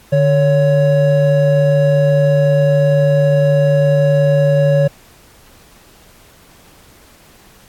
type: tone pair together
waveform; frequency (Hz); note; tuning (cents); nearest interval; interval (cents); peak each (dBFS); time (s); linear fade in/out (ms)
triangle; 148.26 / 559; D3 / C#5; +17 / +14; octave + major seventh; 2297; -10; 0.12-4.88; 10
effects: pink hiss -46 dBFS RMS until 7.68 s + AAC 64 kbps